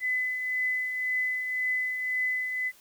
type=tone with tremolo; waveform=sine; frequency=2012 Hz; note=B6; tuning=32 cents sharp; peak=-24 dBFS; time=0-2.72 s; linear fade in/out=50 ms; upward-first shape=triangle; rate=1.9 Hz; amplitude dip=50%; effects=white hiss -57 dBFS RMS until 2.8 s